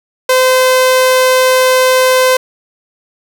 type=tone; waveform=sawtooth; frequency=514 Hz; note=C5; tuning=31 cents flat; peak=-3 dBFS; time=0.29-2.37 s; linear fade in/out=5 ms; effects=7-bit